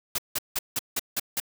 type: noise bursts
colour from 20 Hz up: white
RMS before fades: -27 dBFS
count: 7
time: 0.15-1.401 s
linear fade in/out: 5 ms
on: 33 ms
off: 170 ms
effects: none